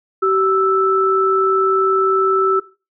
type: tone pair together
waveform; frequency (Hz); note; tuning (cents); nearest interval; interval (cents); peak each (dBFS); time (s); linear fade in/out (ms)
sine; 383.7 / 1318.5; G4 / E6; -37 / 0; octave + major sixth; 2137; -15; 0.22-2.6; 10
effects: noise-tail reverb RT60 0.3 s tail -17 dB re dry

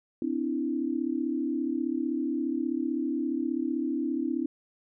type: tone cluster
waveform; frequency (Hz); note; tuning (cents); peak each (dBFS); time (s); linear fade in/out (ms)
sine; 256.3 / 292.7 / 327.9; C4 / D4 / E4; -36 / -6 / -9; -31; 0.22-4.46; 2
effects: none

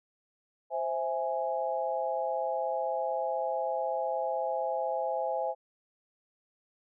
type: chord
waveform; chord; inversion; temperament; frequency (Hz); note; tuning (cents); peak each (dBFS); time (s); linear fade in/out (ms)
sine; C augmented; none; equal; 523.3 / 659.3 / 830.6; C5 / E5 / G#5; 0 / 0 / 0; -33; 0.7-5.55; 50
effects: none

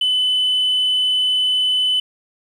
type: tone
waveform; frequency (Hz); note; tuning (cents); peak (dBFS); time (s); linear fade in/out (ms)
sine; 3012; F#7; +30; -13; 0.01-2; 5
effects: tanh soft clip ceiling -12 dBFS + 8-bit

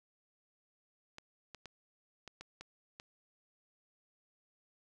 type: clicks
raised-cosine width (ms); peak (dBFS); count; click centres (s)
0.2; -30; 7; 1.184 / 1.547 / 1.657 / 2.277 / 2.41 / 2.61 / 2.999
effects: none

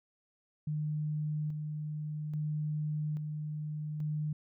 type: tone with tremolo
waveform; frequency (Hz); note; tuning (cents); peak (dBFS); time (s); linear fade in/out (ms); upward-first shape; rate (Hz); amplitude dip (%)
sine; 151.7; D#3; -44; -31; 0.67-4.33; 5; square; 0.6; 35
effects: none

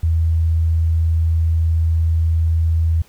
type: tone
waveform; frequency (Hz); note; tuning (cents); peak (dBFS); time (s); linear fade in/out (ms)
sine; 81.6; E2; -17; -13; 0.03-3.02; 5
effects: pink hiss -51 dBFS RMS until 3.08 s

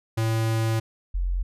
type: tone pair in turn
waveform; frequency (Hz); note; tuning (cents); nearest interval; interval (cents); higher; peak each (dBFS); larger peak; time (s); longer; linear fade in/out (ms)
square / sine; 112.3 / 44.57; A2 / F1; +36 / +36; octave + major third; 1600; first; -22; neither; 0.17-0.8 / 1.14-1.43; first; 10
effects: resampled to 32000 Hz

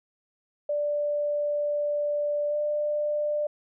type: tone with pitch glide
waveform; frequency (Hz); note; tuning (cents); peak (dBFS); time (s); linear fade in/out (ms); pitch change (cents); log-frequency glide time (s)
sine; 587.3 to 594.8; D5 to D5; 0 to +22; -24; 0.69-3.47; 5; +22; 2.49-2.55
effects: none

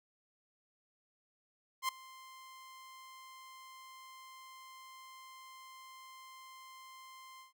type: tone with ADSR envelope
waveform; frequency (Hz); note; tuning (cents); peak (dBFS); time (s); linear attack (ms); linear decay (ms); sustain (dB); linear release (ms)
sawtooth; 1046.5; C6; 0; -26; 1.82-7.53; 67; 4; -22; 130
effects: none

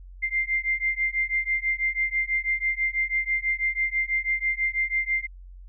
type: beating tone pair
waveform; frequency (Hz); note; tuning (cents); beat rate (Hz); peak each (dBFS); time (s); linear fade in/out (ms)
sine; 2093 / 2099.1; C7 / C7; 0 / +5; 6.1; -26; 0.22-5.27; 20
effects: added 45 Hz sine -41 dBFS peak until 5.68 s

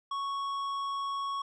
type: tone with tanh clipping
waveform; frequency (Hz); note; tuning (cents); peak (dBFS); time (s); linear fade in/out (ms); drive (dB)
sine; 1108.7; C#6; 0; -33; 0.11-1.42; 5; 10
effects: none

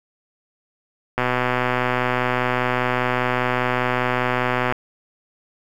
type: click train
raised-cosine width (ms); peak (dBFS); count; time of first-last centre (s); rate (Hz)
0.5; -5; 444; 1.18-4.724; 125
effects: 7-bit

